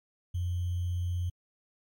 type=tone with sample-and-hold; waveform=sine; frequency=88.4 Hz; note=F2; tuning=22 cents sharp; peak=-28 dBFS; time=0.34-1.3 s; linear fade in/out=10 ms; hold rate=3150 Hz; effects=MP3 64 kbps